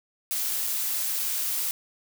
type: noise with dropouts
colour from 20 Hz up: blue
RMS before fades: -28 dBFS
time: 0.31-1.71 s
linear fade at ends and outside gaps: 0 ms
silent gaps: 0.668-0.672 s
effects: none